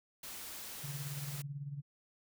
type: noise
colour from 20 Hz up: white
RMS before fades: -46 dBFS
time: 0.23-1.42 s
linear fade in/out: 5 ms
type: tone with tremolo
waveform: sine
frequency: 142.1 Hz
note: C#3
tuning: 43 cents sharp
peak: -37 dBFS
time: 0.83-1.82 s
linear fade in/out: 20 ms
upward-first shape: sine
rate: 18 Hz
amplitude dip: 65%
effects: none